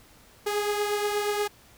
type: beating tone pair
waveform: sawtooth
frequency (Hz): 412.8 / 421.2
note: G#4 / G#4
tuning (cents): -10 / +24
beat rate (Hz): 8.4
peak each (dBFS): -22 / -29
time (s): 0.46-1.48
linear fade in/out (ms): 10
effects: pink hiss -55 dBFS RMS until 1.77 s